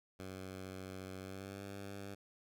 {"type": "tone with pitch glide", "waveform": "10% pulse", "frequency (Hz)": [94.3, 99.33], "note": ["F#2", "G2"], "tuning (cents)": [33, 23], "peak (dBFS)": -37, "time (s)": [0.19, 2.15], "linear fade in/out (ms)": 10, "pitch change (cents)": 90, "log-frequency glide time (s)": [1.2, 1.65], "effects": []}